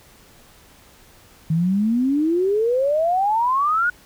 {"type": "exponential sweep", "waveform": "sine", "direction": "up", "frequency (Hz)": [155.56, 1480], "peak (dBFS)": -16, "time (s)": [1.5, 3.9], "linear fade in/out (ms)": 5, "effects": ["pink hiss -50 dBFS RMS until 4.05 s"]}